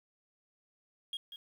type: tone with echo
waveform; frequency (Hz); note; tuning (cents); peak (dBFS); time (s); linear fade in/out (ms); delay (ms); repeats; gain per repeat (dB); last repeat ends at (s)
sine; 3265; G#7; -30; -33; 1.13-1.17; 2; 190; 1; -11; 1.36
effects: tanh soft clip ceiling -34 dBFS + 10-bit